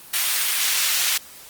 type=high-pass noise; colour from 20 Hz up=pink; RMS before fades=-21 dBFS; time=0.13-1.18 s; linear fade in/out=10 ms; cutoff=2200 Hz; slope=12 dB/octave; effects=white hiss -43 dBFS RMS until 1.49 s + Opus 32 kbps